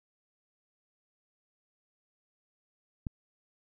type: click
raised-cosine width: 5 ms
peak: -22 dBFS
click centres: 3.068 s
effects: none